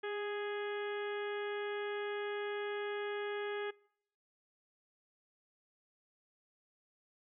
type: harmonic tone with a mistuned harmonic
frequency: 415.3 Hz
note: G#4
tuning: in tune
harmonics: 1 / 2 / 3 / 4 / 5 / 6 / 7 / 8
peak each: -38 / -47 / -49 / -45 / -51 / -54 / -56 / -54 dBFS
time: 0.03-3.71 s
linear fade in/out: 10 ms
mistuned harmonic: 1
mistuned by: -23 cents
effects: noise-tail reverb RT60 0.7 s tail -25 dB re dry